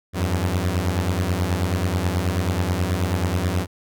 sawtooth beating tone pair, 85.5 / 94.8 Hz, F2 / F#2, -36 / +43 cents, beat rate 9.3 Hz, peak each -19 dBFS, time 0.13-3.67 s, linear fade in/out 50 ms, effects none

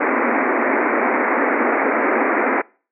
pink band-pass noise, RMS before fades -18 dBFS, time 0-2.62 s, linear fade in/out 10 ms, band 230 to 2300 Hz, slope 96 dB/octave, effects noise-tail reverb RT60 0.4 s tail -25 dB re dry

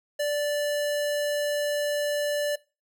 square tone, 585 Hz, D5, 7 cents flat, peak -25 dBFS, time 0.19-2.56 s, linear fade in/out 10 ms, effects noise-tail reverb RT60 0.3 s tail -22 dB re dry

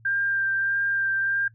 sine tone with vibrato, 1588 Hz, G6, 22 cents sharp, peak -22 dBFS, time 0.05-1.48 s, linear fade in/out 5 ms, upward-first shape sine, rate 1.6 Hz, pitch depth 13 cents each way, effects noise-tail reverb RT60 0.1 s tail -17 dB re dry + added 113 Hz sine -51 dBFS peak until 1.54 s

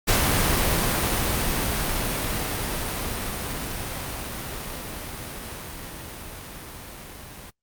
pink noise with level ramp, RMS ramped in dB -20 to -41 dBFS, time 0.07-7.51 s, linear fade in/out 20 ms, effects noise-tail reverb RT60 0.1 s tail -22 dB re dry + Opus 48 kbps

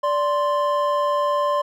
triangle tone pair together, 583.6 / 1046.5 Hz, D5 / C6, -11 / 0 cents, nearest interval minor seventh, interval 1011 cents, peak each -19 dBFS, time 0.03-1.62 s, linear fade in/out 10 ms, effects none

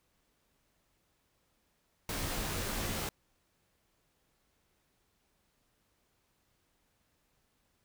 pink noise with comb filter, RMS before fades -36 dBFS, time 2.09-3.09 s, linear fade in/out 2 ms, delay 16 ms, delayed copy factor -0.55, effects pink hiss -75 dBFS RMS until 7.84 s

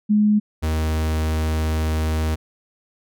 sine / 45% pulse tone pair in turn, 210 / 78.66 Hz, G#3 / D#2, +19 / +19 cents, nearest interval octave + perfect fourth, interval 1700 cents, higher first, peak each -13 / -19 dBFS, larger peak first, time 0.09-0.4 / 0.62-2.36 s, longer second, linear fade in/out 20 ms, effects none

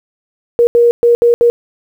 sine tone bursts at uneven times, 473.7 Hz, A#4, 28 cents sharp, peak -5 dBFS, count 5, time 0.59-0.67 / 0.75-0.91 / 1.03-1.15 / 1.22-1.34 / 1.41-1.5 s, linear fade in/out 0 ms, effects 7-bit

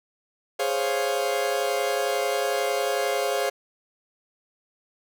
40% pulse chord, Db major seventh, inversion second, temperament equal, 415.3 / 523.3 / 554.4 / 698.5 Hz, Ab4 / C5 / Db5 / F5, 0 / 0 / 0 / 0 cents, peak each -28 dBFS, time 0.59-3.5 s, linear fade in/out 10 ms, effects none

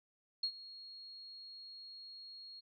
sine tone with ADSR envelope, 4292 Hz, C8, 43 cents sharp, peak -31 dBFS, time 0.43-2.61 s, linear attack 6 ms, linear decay 74 ms, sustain -18 dB, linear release 21 ms, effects none

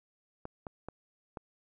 clicks, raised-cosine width 1 ms, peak -26 dBFS, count 4, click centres 0.454 / 0.668 / 0.886 / 1.372 s, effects none

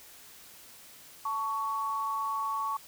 sine tone pair together, 882.8 / 1118 Hz, A5 / C#6, +5 / +14 cents, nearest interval major third, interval 409 cents, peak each -36 / -30 dBFS, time 1.25-2.77 s, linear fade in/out 5 ms, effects white hiss -52 dBFS RMS until 2.87 s

